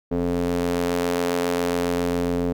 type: ring-modulated tone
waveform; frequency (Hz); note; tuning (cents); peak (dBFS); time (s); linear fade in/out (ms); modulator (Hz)
sawtooth; 87.3; F2; 0; -14; 0.11-2.53; 10; 349
effects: none